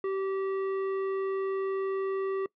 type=tone with tanh clipping; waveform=sine; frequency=386.6 Hz; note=G4; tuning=24 cents flat; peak=-30 dBFS; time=0.04-2.46 s; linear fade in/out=2 ms; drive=15 dB; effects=noise-tail reverb RT60 0.1 s tail -22 dB re dry + low-pass 2000 Hz 12 dB/octave